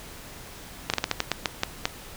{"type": "slowing click train", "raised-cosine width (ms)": 0.2, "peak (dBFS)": -5, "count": 10, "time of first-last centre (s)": [0.9, 1.855], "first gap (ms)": 37, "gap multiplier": 1.25, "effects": ["pink hiss -43 dBFS RMS until 2.16 s"]}